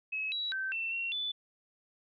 sine tone with pitch steps, 2571 / 3899 / 1548 / 2687 / 2733 / 3487 Hz, E7 / B7 / G6 / E7 / F7 / A7, -44 / -23 / -22 / +33 / -38 / -16 cents, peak -32 dBFS, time 0.12-1.32 s, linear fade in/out 10 ms, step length 200 ms, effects none

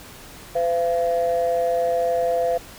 sine tone pair together, 509 / 682.5 Hz, C5 / F5, -48 / -40 cents, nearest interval perfect fourth, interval 508 cents, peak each -20 dBFS, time 0.55-2.58 s, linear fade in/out 10 ms, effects tanh soft clip ceiling -13 dBFS + pink hiss -42 dBFS RMS until 2.78 s

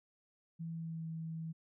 sine tone with pitch glide, 164.81 to 162.07 Hz, E3 to E3, 0 to -29 cents, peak -39 dBFS, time 0.59-1.53 s, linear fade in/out 20 ms, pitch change -29 cents, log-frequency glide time 0.72-1.06 s, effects none

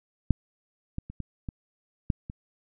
clicks, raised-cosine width 5 ms, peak -7 / -19 / -27 / -21 / -21 / -11 / -24 dBFS, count 7, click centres 0.307 / 0.984 / 1.1 / 1.203 / 1.488 / 2.102 / 2.299 s, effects none

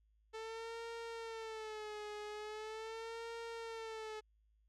sawtooth tone with vibrato, 440 Hz, A4, in tune, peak -40 dBFS, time 0.33-4.21 s, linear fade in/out 20 ms, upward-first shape sine, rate 0.41 Hz, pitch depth 84 cents each way, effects added 53 Hz sine -70 dBFS peak until 4.68 s + low-pass 6000 Hz 12 dB/octave

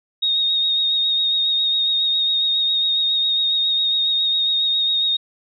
sine tone with vibrato, 3729 Hz, A#7, in tune, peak -16 dBFS, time 0.22-5.17 s, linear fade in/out 10 ms, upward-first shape sine, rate 7.3 Hz, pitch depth 23 cents each way, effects none

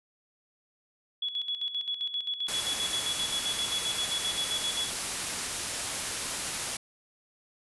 sine tone with tremolo, 3382 Hz, G#7, 31 cents sharp, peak -28 dBFS, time 1.22-4.9 s, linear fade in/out 5 ms, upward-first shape square, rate 7.6 Hz, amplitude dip 65%
white low-pass noise, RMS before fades -35 dBFS, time 2.48-6.77 s, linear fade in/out 5 ms, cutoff 11000 Hz, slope 96 dB/octave
effects none

